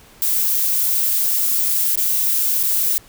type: noise with dropouts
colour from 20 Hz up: violet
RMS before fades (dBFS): -18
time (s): 0.22-2.98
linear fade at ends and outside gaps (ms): 0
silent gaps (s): 1.956-1.975 / 2.63-2.635
effects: pink hiss -47 dBFS RMS until 3.08 s